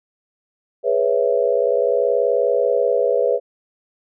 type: chord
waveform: sine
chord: C# minor seventh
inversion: second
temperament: equal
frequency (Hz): 415.3 / 493.9 / 554.4 / 659.3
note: G#4 / B4 / C#5 / E5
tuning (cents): 0 / 0 / 0 / 0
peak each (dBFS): -22 / -18 / -20 / -24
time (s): 0.83-3.4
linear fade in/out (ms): 50
effects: none